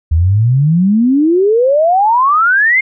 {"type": "exponential sweep", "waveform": "sine", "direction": "up", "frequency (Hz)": [76.1, 2157], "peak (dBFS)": -7, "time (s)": [0.11, 2.81], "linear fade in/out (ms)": 10, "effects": []}